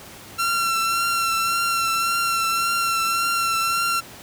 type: tone with vibrato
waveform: sawtooth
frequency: 1359 Hz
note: F6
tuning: 48 cents flat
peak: -16 dBFS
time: 0.38-4.01 s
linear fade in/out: 20 ms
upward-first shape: triangle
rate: 1.8 Hz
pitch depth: 26 cents each way
effects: pink hiss -41 dBFS RMS until 4.22 s + high-pass 80 Hz 12 dB/octave